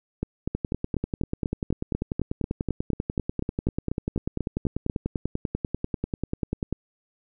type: two click trains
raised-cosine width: 3 ms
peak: -13 / -13 dBFS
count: 64 / 20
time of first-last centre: 0.55-6.726 / 0.23-4.898 s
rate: 10.2 / 4.07 Hz
effects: none